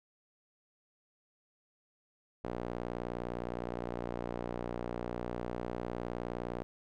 sawtooth tone with band-pass filter, 59.7 Hz, A#1, 42 cents sharp, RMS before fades -39 dBFS, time 2.44-6.63 s, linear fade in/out 0 ms, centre 520 Hz, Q 0.92, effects none

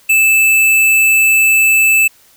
square tone, 2630 Hz, E7, 5 cents flat, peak -8 dBFS, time 0.09-2.08 s, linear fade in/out 10 ms, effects white hiss -48 dBFS RMS until 2.36 s

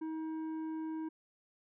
sine tone with tanh clipping, 317.5 Hz, D#4, 35 cents sharp, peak -38 dBFS, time 0.01-1.09 s, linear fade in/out 10 ms, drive 8 dB, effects none

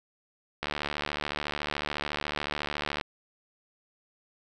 click train, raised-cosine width 0.3 ms, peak -14 dBFS, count 177, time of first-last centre 0.63-3.012 s, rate 73.9 Hz, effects none

